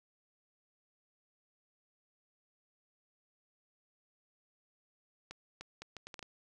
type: accelerating click train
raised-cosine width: 0.2 ms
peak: -28 dBFS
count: 8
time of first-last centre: 5.31-6.228 s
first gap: 300 ms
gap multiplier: 0.7
effects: none